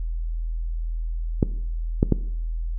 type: clicks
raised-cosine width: 3 ms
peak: -4 dBFS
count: 3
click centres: 1.428 / 2.029 / 2.123 s
effects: noise-tail reverb RT60 0.7 s tail -18 dB re dry + added 41 Hz sine -24 dBFS peak until 2.78 s